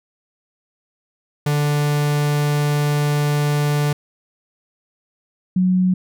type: tone pair in turn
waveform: 45% pulse / sine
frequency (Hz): 146.83 / 183.93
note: D3 / F#3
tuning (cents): 0 / -10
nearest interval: major third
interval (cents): 390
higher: second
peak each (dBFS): -16 / -13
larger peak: second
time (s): 1.46-3.93 / 5.56-5.94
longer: first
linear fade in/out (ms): 5
effects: none